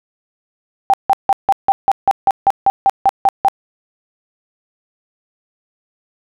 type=tone bursts; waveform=sine; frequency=784 Hz; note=G5; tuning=in tune; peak=-7 dBFS; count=14; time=0.9-3.484 s; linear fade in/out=0 ms; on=36 ms; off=160 ms; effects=none